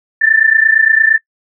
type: tone pair together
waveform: sine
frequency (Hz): 1760 / 1788.7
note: A6 / A6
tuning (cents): 0 / +28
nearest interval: unison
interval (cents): 28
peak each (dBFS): -10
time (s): 0.21-1.18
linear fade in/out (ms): 10
effects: noise-tail reverb RT60 0.1 s tail -24 dB re dry